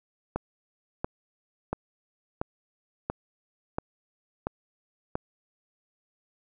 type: click train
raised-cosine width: 1 ms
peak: -14 dBFS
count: 8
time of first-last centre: 0.36-5.155 s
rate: 1.46 Hz
effects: none